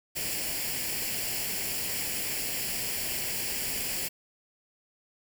white noise with comb filter, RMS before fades -32 dBFS, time 0.15-4.09 s, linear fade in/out 20 ms, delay 0.4 ms, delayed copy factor +0.65, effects none

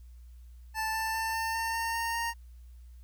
25% pulse tone with pitch steps, 880 / 886.6 / 893.3 / 900 / 906.8 / 913.7 / 920.6 / 927.5 Hz, A5 / A5 / A5 / A5 / A#5 / A#5 / A#5 / A#5, 0 / +13 / +26 / +39 / -48 / -35 / -22 / -9 cents, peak -26 dBFS, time 0.74-2.34 s, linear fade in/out 50 ms, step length 200 ms, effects added 60 Hz sine -47 dBFS peak until 3.03 s + white hiss -71 dBFS RMS until 3.03 s

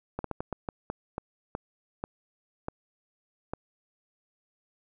slowing click train, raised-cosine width 1 ms, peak -18 dBFS, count 12, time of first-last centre 0.19-3.535 s, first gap 53 ms, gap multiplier 1.32, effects none

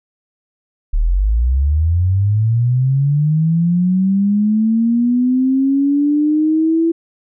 sine linear sweep, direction up, 35 to 333.7 Hz, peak -11 dBFS, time 0.93-6.92 s, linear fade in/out 10 ms, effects none

